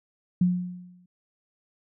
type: tone with exponential decay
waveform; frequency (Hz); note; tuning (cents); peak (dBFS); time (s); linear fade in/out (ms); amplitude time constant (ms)
sine; 179.3; F3; +46; -16; 0.41-1.06; 5; 140
effects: none